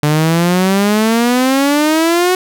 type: exponential sweep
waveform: sawtooth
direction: up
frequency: 146.83 to 371 Hz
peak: -6 dBFS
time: 0.03-2.35 s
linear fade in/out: 2 ms
effects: none